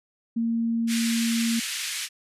sine tone, 230 Hz, A#3, 23 cents flat, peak -22 dBFS, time 0.36-1.6 s, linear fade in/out 10 ms
pink band-pass noise, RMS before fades -31 dBFS, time 0.87-2.09 s, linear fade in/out 50 ms, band 1900 to 11000 Hz, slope 24 dB/octave
effects resampled to 32000 Hz

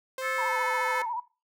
sawtooth tone with pitch glide, 523.3 to 509.6 Hz, C5 to C5, 0 to -46 cents, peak -29 dBFS, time 0.18-1.02 s, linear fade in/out 2 ms, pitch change -46 cents, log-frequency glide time 0.45-0.58 s
harmonic tone, 436.6 Hz, A4, 13 cents flat, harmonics 3 / 4 / 5, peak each -32 / -32 / -33 dBFS, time 0.21-1.05 s, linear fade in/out 50 ms
sine tone with vibrato, 932.3 Hz, A#5, in tune, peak -29 dBFS, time 0.38-1.2 s, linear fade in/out 5 ms, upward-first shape sine, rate 14 Hz, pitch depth 97 cents each way
effects noise-tail reverb RT60 0.3 s tail -18 dB re dry

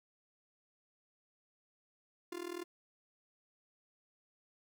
45% pulse tone with amplitude modulation, 349.3 Hz, F4, in tune, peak -37 dBFS, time 2.32-2.64 s, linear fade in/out 5 ms, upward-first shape sine, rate 40.5 Hz, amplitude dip 90%, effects none

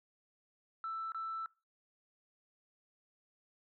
sine tone with dropouts, 1325 Hz, E6, 9 cents sharp, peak -36 dBFS, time 0.84-1.46 s, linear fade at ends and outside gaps 1 ms, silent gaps 1.12-1.146 s, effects noise-tail reverb RT60 0.3 s tail -24 dB re dry + tanh soft clip ceiling -33 dBFS

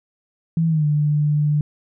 sine tone with pitch glide, 164.1 to 148.75 Hz, E3 to D3, -8 to +22 cents, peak -15 dBFS, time 0.57-1.61 s, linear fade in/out 2 ms, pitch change -170 cents, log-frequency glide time 0.68-0.85 s, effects none

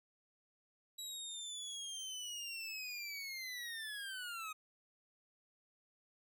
25% pulse linear sweep, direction down, 3900 to 1244.5 Hz, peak -39 dBFS, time 0.98-4.53 s, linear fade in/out 10 ms, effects none

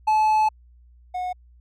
triangle tone pair in turn, 863 / 728.6 Hz, A5 / F#5, -34 / -27 cents, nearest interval minor third, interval 293 cents, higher first, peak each -14 / -23 dBFS, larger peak first, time 0.07-0.49 / 1.14-1.33 s, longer first, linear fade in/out 10 ms, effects added 60 Hz sine -49 dBFS peak until 1.6 s

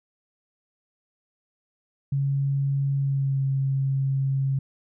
sine tone with pitch glide, 138.59 to 135.66 Hz, C#3 to C#3, 0 to -37 cents, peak -21 dBFS, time 2.12-4.59 s, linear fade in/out 5 ms, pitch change -37 cents, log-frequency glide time 2.97-3.43 s, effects none

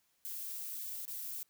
violet noise with dropouts, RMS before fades -42 dBFS, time 0.25-1.43 s, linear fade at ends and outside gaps 0 ms, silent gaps 1.053-1.079 s, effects white hiss -75 dBFS RMS until 1.49 s

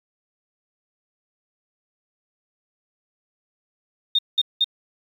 sine tone bursts, 3667 Hz, A#7, 29 cents flat, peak -15 dBFS, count 3, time 4.15-4.644 s, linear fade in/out 5 ms, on 38 ms, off 190 ms, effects 8-bit

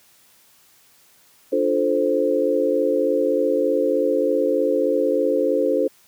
sine chord, D minor seventh, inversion none, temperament equal, 293.7 / 349.2 / 440 / 523.3 Hz, D4 / F4 / A4 / C5, 0 / 0 / 0 / 0 cents, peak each -24 / -25 / -22 / -20 dBFS, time 1.52-5.88 s, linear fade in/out 10 ms, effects white hiss -55 dBFS RMS until 6.07 s + high-pass 60 Hz 12 dB/octave

